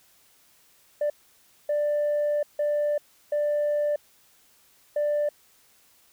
sine tone bursts at uneven times, 590 Hz, D5, 8 cents sharp, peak -20 dBFS, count 5, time 1.01-1.1 / 1.69-2.43 / 2.59-2.98 / 3.32-3.96 / 4.96-5.29 s, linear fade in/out 5 ms, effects tanh soft clip ceiling -20 dBFS + white hiss -60 dBFS RMS until 6.12 s

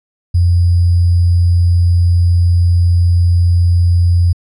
sine tone with sample-and-hold, 87.31 Hz, F2, in tune, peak -7 dBFS, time 0.34-4.33 s, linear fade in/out 10 ms, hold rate 4900 Hz, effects resampled to 22050 Hz

